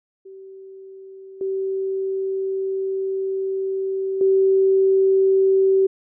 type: tone with level steps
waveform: sine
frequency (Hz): 384.7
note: G4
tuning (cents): -33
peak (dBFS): -37 / -21 / -13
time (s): 0.25-5.87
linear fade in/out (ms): 10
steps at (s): 1.41 / 4.21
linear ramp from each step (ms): 2
effects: none

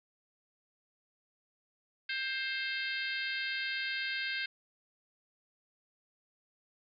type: harmonic tone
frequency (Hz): 528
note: C5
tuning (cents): +16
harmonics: 3 / 4 / 5 / 6 / 7 / 8 / 9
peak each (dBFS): -37 / -39 / -41 / -43 / -44 / -45 / -46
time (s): 2.09-4.46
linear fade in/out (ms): 5
effects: none

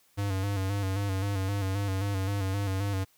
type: tone with vibrato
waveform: square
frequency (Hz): 98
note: G2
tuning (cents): 0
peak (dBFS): -28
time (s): 0.17-3.05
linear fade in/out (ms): 20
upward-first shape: square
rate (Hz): 3.8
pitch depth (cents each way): 47
effects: white hiss -65 dBFS RMS until 3.17 s

